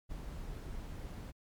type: noise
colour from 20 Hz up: brown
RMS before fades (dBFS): -43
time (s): 0.09-1.32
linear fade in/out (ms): 20
effects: MP3 96 kbps